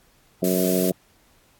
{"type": "harmonic tone", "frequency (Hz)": 92.1, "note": "F#2", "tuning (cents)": -7, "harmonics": [2, 3, 4, 5, 6, 7], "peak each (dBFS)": [-23, -26, -25, -28, -29, -28], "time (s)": [0.42, 0.92], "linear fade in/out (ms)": 5}
{"type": "noise", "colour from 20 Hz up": "blue", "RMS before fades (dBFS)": -29, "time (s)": [0.44, 0.9], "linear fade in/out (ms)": 2}
{"effects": ["pink hiss -59 dBFS RMS until 1.59 s", "AAC 64 kbps"]}